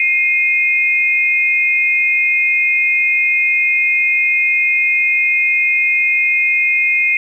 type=tone pair together; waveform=sine; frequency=2123 / 2487 Hz; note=C7 / D#7; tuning=+25 / -1 cents; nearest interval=minor third; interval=274 cents; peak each=-14 dBFS; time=0-7.17 s; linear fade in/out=2 ms; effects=8-bit